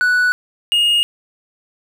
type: tone pair in turn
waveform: triangle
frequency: 1480 / 2854 Hz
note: F#6 / F7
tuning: 0 / +37 cents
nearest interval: major seventh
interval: 1137 cents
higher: second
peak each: -10 dBFS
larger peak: neither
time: 0.01-0.32 / 0.72-1.03 s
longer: neither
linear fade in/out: 0 ms
effects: none